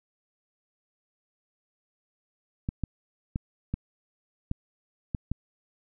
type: clicks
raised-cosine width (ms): 5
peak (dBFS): -16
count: 7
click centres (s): 2.689 / 2.837 / 3.359 / 3.74 / 4.514 / 5.148 / 5.316
effects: none